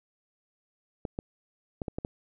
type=clicks; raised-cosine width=2 ms; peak=-19 dBFS; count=6; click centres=1.052 / 1.189 / 1.818 / 1.882 / 1.985 / 2.049 s; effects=none